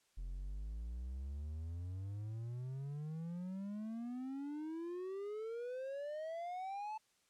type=exponential sweep; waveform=triangle; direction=up; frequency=42.16 to 880 Hz; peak=-39 dBFS; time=0.17-6.98 s; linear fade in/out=10 ms; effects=white hiss -75 dBFS RMS until 7.29 s + low-pass 9000 Hz 12 dB/octave